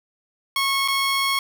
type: tone with dropouts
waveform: 15% pulse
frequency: 1095 Hz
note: C#6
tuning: 22 cents flat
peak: -13 dBFS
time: 0.56-1.39 s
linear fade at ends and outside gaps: 2 ms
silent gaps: 0.878-0.883 s
effects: none